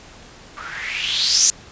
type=noise with low-pass filter sweep; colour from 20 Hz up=violet; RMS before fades=-20 dBFS; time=0.57-1.5 s; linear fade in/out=0 ms; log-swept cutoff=1200 to 6700 Hz; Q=5.7; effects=pink hiss -43 dBFS RMS until 1.71 s + resampled to 16000 Hz